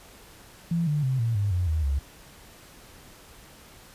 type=tone with pitch steps; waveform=sine; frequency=168.8 / 148.66 / 130.92 / 115.29 / 101.54 / 89.42 / 78.75 / 69.35 Hz; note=E3 / D3 / C3 / A#2 / G#2 / F2 / D#2 / C#2; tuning=+41 / +21 / +1 / -19 / -39 / +41 / +21 / +1 cents; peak=-22 dBFS; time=0.71-1.99 s; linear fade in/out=5 ms; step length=160 ms; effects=pink hiss -50 dBFS RMS until 3.94 s + resampled to 32000 Hz